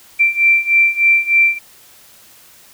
sine beating tone pair, 2349 / 2352.3 Hz, D7 / D7, 0 / +2 cents, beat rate 3.3 Hz, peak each -14 / -12 dBFS, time 0.19-1.59 s, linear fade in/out 20 ms, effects white hiss -45 dBFS RMS until 2.73 s

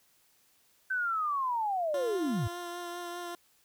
sine linear sweep, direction down, 1547 to 85.7 Hz, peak -28 dBFS, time 0.9-2.48 s, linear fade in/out 10 ms
15% pulse tone with vibrato, 349.2 Hz, F4, in tune, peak -31 dBFS, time 1.94-3.35 s, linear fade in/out 2 ms, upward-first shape triangle, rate 5 Hz, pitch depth 21 cents each way
effects white hiss -67 dBFS RMS until 3.64 s

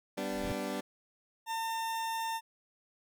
20% pulse chord, G major, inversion none, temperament equal with one note detuned, 196 / 248.8 / 293.7 Hz, G3 / B3 / D4, 0 / +13 / 0 cents, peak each -34 dBFS, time 0.17-0.81 s, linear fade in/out 10 ms
brown noise with exponential growth, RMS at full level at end -34 dBFS, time 0.21-0.52 s, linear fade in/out 5 ms, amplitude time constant 66 ms
40% pulse tone, 904 Hz, A5, 47 cents sharp, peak -32 dBFS, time 1.46-2.41 s, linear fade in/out 50 ms
effects none

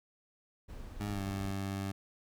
brown noise, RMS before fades -45 dBFS, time 0.68-1.53 s, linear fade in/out 20 ms
20% pulse tone with pitch glide, 102.9 to 97.8 Hz, G#2 to G2, -16 to -4 cents, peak -30 dBFS, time 1-1.92 s, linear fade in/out 10 ms, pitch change -88 cents, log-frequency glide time 1.1-1.21 s
effects none

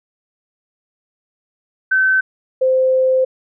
sine tone pair in turn, 1533 / 519.2 Hz, G6 / C5, -39 / -13 cents, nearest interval octave + perfect fifth, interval 1874 cents, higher first, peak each -11 / -11 dBFS, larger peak neither, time 1.91-2.21 / 2.61-3.25 s, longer second, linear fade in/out 10 ms, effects none

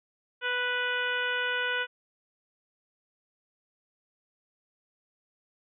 harmonic tone, 493.7 Hz, B4, 1 cent flat, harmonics 1 / 2 / 3 / 4 / 5 / 6 / 7, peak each -36 / -38 / -29 / -38 / -37 / -36 / -43 dBFS, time 0.41-1.87 s, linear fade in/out 50 ms, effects none

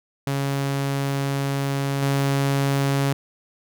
sawtooth tone with level steps, 138.6 Hz, C#3, in tune, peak -18 / -15 dBFS, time 0.27-3.13 s, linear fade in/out 2 ms, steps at 2.02 s, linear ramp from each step 5 ms, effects none

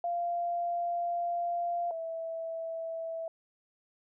sine tone pair in turn, 693 / 656.6 Hz, F5 / E5, -14 / -7 cents, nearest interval minor second, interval 93 cents, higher first, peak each -29 / -34 dBFS, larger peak first, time 0.04-1.91 / 1.91-3.28 s, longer first, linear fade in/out 2 ms, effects none

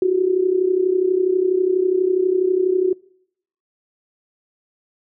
sine tone with amplitude modulation, 370 Hz, F#4, in tune, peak -11 dBFS, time 0.02-2.93 s, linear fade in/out 2 ms, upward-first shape sine, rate 32.2 Hz, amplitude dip 70%, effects noise-tail reverb RT60 0.7 s tail -24 dB re dry

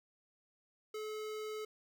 square tone with notch filter, 430 Hz, A4, 40 cents flat, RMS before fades -42 dBFS, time 0.94-1.65 s, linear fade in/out 5 ms, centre 11000 Hz, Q 1.6, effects none

